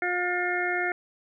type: harmonic tone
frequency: 356.6 Hz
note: F4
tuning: 36 cents sharp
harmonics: 1 / 2 / 4 / 5 / 6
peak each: -31 / -31 / -31 / -31 / -31 dBFS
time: 0.02-0.92 s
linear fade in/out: 2 ms
effects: none